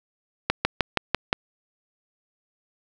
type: slowing click train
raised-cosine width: 0.3 ms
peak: -3 dBFS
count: 6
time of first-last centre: 0.5-1.329 s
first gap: 150 ms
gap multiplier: 1.05
effects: none